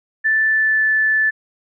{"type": "tone with pitch glide", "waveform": "sine", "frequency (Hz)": [1760, 1747.8], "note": ["A6", "A6"], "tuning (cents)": [0, -12], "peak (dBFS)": -13, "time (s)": [0.24, 1.31], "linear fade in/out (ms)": 20, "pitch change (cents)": -12, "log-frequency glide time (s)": [0.46, 0.85], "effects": []}